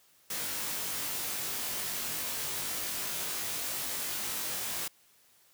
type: noise with comb filter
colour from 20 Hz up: white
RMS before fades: -35 dBFS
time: 0.3-4.88 s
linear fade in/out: 5 ms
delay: 20 ms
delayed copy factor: +0.95
effects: white hiss -64 dBFS RMS until 5.53 s + high-pass 60 Hz 12 dB/octave